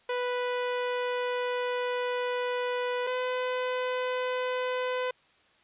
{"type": "tone pair in turn", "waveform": "sawtooth", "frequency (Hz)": [493.9, 504.3], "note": ["B4", "B4"], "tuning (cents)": [0, 36], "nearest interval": "unison", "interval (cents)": 36, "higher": "second", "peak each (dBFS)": -24, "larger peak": "neither", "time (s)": [[0.09, 3.07], [3.07, 5.11]], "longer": "first", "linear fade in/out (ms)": 5, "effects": ["white hiss -63 dBFS RMS until 5.63 s", "resampled to 8000 Hz"]}